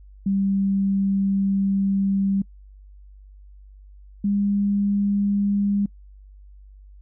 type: tone pair in turn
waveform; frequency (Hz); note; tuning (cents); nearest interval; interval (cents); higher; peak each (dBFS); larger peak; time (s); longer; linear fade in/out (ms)
sine; 196 / 201.7; G3 / G3; 0 / +50; unison; 50; second; -18; neither; 0.26-2.42 / 4.24-5.86; first; 5
effects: noise-tail reverb RT60 0.1 s tail -26 dB re dry + added 49 Hz sine -43 dBFS peak until 7.01 s